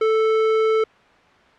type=tone; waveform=square; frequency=440 Hz; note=A4; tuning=in tune; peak=-16 dBFS; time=0.01-0.84 s; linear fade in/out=5 ms; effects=white hiss -51 dBFS RMS until 1.58 s + low-pass 2000 Hz 12 dB/octave